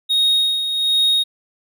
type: tone with tremolo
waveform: triangle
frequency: 3739 Hz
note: A#7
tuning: 4 cents sharp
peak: -11 dBFS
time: 0.09-1.24 s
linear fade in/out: 20 ms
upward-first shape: sine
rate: 1.3 Hz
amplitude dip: 55%
effects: none